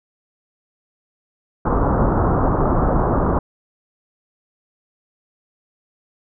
pink low-pass noise, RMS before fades -17 dBFS, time 1.65-3.39 s, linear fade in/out 5 ms, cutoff 1300 Hz, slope 48 dB/octave, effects none

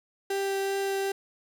35% pulse tone with vibrato, 392 Hz, G4, in tune, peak -25 dBFS, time 0.3-1.12 s, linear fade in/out 5 ms, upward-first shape triangle, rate 2.6 Hz, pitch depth 8 cents each way, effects none

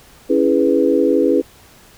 sine chord, C# minor seventh, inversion none, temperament equal, 277.2 / 329.6 / 415.3 / 493.9 Hz, C#4 / E4 / G#4 / B4, 0 / 0 / 0 / 0 cents, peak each -17 dBFS, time 0.29-1.42 s, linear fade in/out 20 ms, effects pink hiss -46 dBFS RMS until 1.97 s

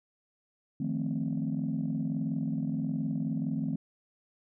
sine chord, F dominant seventh, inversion third, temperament equal, 155.56 / 174.61 / 220 / 261.6 Hz, Eb3 / F3 / A3 / C4, 0 / 0 / 0 / 0 cents, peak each -33 / -36 / -33 / -33 dBFS, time 0.8-3.76 s, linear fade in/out 5 ms, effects tanh soft clip ceiling -22 dBFS

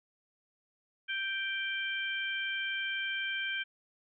harmonic tone, 784 Hz, G5, in tune, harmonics 2 / 3 / 4, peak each -35 / -37 / -38 dBFS, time 1.08-3.64 s, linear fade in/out 20 ms, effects none

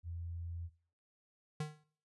sine tone, 85 Hz, F2, 46 cents flat, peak -40 dBFS, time 0.03-0.7 s, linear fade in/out 50 ms
square tone with exponential decay, 152.1 Hz, D#3, 39 cents flat, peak -34 dBFS, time 1.6-1.84 s, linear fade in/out 5 ms, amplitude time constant 51 ms
effects noise-tail reverb RT60 0.5 s tail -19 dB re dry + resampled to 24000 Hz

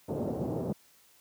pink band-pass noise, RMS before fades -33 dBFS, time 0.08-0.73 s, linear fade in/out 10 ms, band 100 to 650 Hz, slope 24 dB/octave, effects white hiss -62 dBFS RMS until 1.2 s + high-pass 60 Hz 12 dB/octave

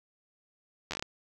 slowing click train, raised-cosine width 0.2 ms, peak -17 dBFS, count 7, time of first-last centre 0.91-1.025 s, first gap 11 ms, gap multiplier 1.22, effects none

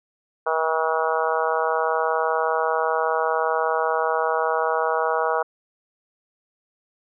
harmonic tone, 160.3 Hz, E3, 48 cents flat, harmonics 3 / 4 / 5 / 6 / 7 / 8 / 9, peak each -25 / -26 / -27 / -28 / -28 / -29 / -30 dBFS, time 0.46-5.43 s, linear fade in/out 10 ms, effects none

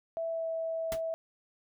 sine tone with pitch glide, 659.3 to 652.9 Hz, E5 to E5, 0 to -17 cents, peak -31 dBFS, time 0.17-1.14 s, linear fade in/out 0 ms, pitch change -17 cents, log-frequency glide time 0.3-0.47 s
pink noise with exponential decay, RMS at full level -33 dBFS, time 0.92-1.01 s, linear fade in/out 0 ms, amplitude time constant 19 ms
effects none

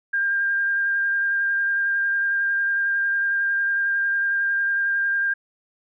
sine tone with vibrato, 1600 Hz, G6, 35 cents sharp, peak -19 dBFS, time 0.13-5.34 s, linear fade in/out 10 ms, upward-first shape sine, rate 11 Hz, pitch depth 12 cents each way, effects none

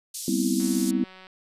white band-pass noise, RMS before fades -35 dBFS, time 0.14-0.91 s, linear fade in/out 5 ms, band 4200 to 11000 Hz, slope 24 dB/octave
sine chord, C major seventh, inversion second, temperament just, 196.22 / 245.3 / 261.6 / 327 Hz, G3 / B3 / C4 / E4, +2 / -12 / 0 / -14 cents, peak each -27 dBFS, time 0.28-1.04 s, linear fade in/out 2 ms
click train, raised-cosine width 0.3 ms, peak -31 dBFS, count 126, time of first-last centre 0.6-1.268 s, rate 187 Hz
effects resampled to 32000 Hz

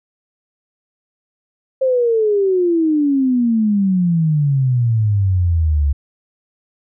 sine exponential sweep, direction down, 534 to 69.3 Hz, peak -12 dBFS, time 1.81-5.93 s, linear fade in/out 10 ms, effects none

